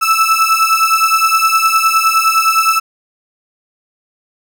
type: beating tone pair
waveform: 35% pulse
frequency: 1310 / 1319.7 Hz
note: E6 / E6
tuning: -11 / +2 cents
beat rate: 9.7 Hz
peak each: -11 dBFS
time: 0.01-2.8 s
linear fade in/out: 20 ms
effects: none